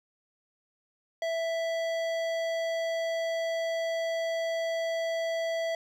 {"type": "tone with hard clipping", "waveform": "sine", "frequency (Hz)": 660, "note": "E5", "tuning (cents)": 2, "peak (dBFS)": -30, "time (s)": [1.22, 5.75], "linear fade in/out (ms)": 2, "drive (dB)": 14, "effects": []}